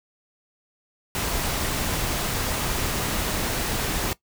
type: noise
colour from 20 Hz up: pink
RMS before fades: -26 dBFS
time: 1.15-4.13 s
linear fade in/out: 0 ms
effects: noise-tail reverb RT60 0.1 s tail -18 dB re dry